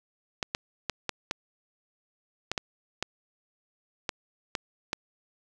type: clicks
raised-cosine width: 0.2 ms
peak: -11 dBFS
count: 11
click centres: 0.428 / 0.549 / 0.897 / 1.093 / 1.311 / 2.516 / 2.578 / 3.026 / 4.092 / 4.552 / 4.931 s
effects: none